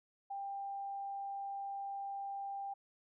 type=tone; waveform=sine; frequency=793 Hz; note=G5; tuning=20 cents sharp; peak=-39 dBFS; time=0.3-2.74 s; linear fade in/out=10 ms; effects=none